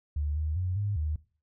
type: tone with pitch steps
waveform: sine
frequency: 73.8 / 77.1 / 91.2 / 102.3 / 76.7 Hz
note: D2 / D#2 / F#2 / G#2 / D#2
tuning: +9 / -15 / -24 / -26 / -24 cents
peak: -27 dBFS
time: 0.16-1.16 s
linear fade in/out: 5 ms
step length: 200 ms
effects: noise-tail reverb RT60 0.4 s tail -19 dB re dry